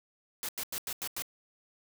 white noise bursts, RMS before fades -36 dBFS, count 6, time 0.43-1.222 s, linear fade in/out 0 ms, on 57 ms, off 90 ms, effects none

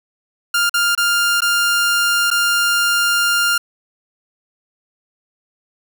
sawtooth tone with dropouts, 1400 Hz, F6, 4 cents sharp, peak -10 dBFS, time 0.54-3.58 s, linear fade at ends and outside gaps 5 ms, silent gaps 0.695-0.74 / 0.951-0.976 / 1.406-1.419 / 2.304-2.312 s, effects none

